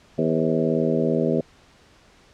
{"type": "harmonic tone with a mistuned harmonic", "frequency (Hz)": 80.5, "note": "E2", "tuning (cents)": -41, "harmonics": [2, 3, 4, 5, 6, 7, 8], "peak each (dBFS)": [-26, -24, -28, -25, -27, -28, -30], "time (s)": [0.18, 1.41], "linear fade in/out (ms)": 5, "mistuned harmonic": 7, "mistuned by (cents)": -55, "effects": ["pink hiss -54 dBFS RMS until 2.33 s", "low-pass 6000 Hz 12 dB/octave"]}